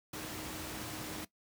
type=tone in noise; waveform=sine; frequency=310 Hz; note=D#4; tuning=6 cents flat; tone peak=-48 dBFS; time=0.13-1.25 s; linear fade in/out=5 ms; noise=pink; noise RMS=-42 dBFS; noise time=0.13-1.25 s; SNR=-9 dB; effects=noise-tail reverb RT60 0.1 s tail -18 dB re dry + high-pass 80 Hz 12 dB/octave